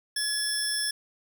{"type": "tone pair together", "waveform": "25% pulse", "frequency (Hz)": [1700, 5344], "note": ["G#6", "E8"], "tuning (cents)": [40, 23], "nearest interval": "octave + minor sixth", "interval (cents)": 1983, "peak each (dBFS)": [-28, -23], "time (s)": [0.16, 0.91], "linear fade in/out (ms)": 5, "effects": []}